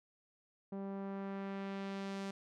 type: tone with low-pass filter sweep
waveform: sawtooth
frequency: 196 Hz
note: G3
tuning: in tune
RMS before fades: -42 dBFS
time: 0.72-2.31 s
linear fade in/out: 5 ms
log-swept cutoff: 710 to 7100 Hz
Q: 0.81
effects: none